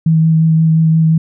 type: tone with vibrato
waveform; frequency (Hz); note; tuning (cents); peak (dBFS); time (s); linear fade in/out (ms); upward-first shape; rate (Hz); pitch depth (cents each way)
sine; 160.7; E3; -44; -7; 0.06-1.18; 5; sine; 5.7; 13
effects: none